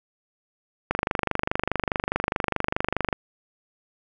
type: click train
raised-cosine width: 0.5 ms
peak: -7 dBFS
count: 56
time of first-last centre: 0.91-3.128 s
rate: 24.8 Hz
effects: none